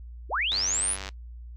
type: linear sweep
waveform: sine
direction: up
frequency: 244.5 to 10490 Hz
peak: -24 dBFS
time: 0.29-0.97 s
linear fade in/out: 50 ms
type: click train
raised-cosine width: 0.2 ms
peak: -18 dBFS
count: 56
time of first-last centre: 0.52-1.089 s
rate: 96.6 Hz
effects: noise-tail reverb RT60 0.1 s tail -21 dB re dry + added 59 Hz sine -39 dBFS peak until 1.56 s